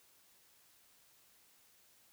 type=silence; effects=white hiss -67 dBFS RMS until 2.12 s